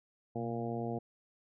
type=harmonic tone with a mistuned harmonic; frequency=116.54 Hz; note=A#2; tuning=in tune; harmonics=1 / 2 / 3 / 4 / 5 / 6 / 7; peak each=-40 / -39 / -42 / -41 / -47 / -42 / -48 dBFS; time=0.35-0.99 s; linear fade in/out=10 ms; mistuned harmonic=1; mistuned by=+82 cents; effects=none